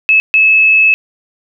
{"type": "tone bursts at uneven times", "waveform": "sine", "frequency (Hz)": 2597, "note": "E7", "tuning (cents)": -26, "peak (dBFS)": -5, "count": 2, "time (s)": [[0.09, 0.2], [0.34, 0.94]], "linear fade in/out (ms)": 0, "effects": []}